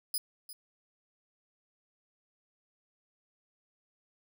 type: tone with echo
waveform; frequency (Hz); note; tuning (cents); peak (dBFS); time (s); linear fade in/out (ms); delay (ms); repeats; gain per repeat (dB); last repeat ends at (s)
5% pulse; 4978; D#8; 0; -23; 0.14-0.18; 2; 350; 1; -14; 0.53
effects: none